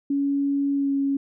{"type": "tone with pitch glide", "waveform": "sine", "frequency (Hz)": [280.4, 276.7], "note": ["C#4", "C#4"], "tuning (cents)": [20, -3], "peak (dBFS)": -20, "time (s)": [0.1, 1.17], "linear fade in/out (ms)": 5, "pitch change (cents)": -23, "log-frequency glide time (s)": [0.74, 0.92], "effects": []}